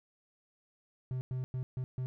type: tone bursts at uneven times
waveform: triangle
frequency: 128.2 Hz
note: C3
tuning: 35 cents flat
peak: -31 dBFS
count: 5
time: 1.11-1.21 / 1.31-1.44 / 1.54-1.63 / 1.77-1.84 / 1.98-2.06 s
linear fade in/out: 0 ms
effects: none